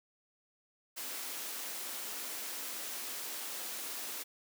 white high-pass noise, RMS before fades -41 dBFS, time 0.96-4.24 s, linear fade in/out 20 ms, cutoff 230 Hz, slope 24 dB/octave, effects none

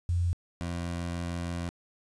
sine / 20% pulse tone pair in turn, 87.31 / 86.26 Hz, F2 / F2, 0 / -21 cents, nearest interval unison, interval 21 cents, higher first, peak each -24 / -27 dBFS, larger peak first, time 0.09-0.33 / 0.61-1.69 s, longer second, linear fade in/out 0 ms, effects resampled to 22050 Hz + 9-bit

